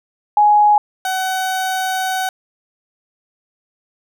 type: tone pair in turn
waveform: sine / 30% pulse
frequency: 835 / 752.9 Hz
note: G#5 / F#5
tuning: +9 / +30 cents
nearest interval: major second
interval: 179 cents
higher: first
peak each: -8 / -15 dBFS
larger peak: first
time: 0.37-0.78 / 1.05-2.29 s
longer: second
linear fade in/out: 2 ms
effects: none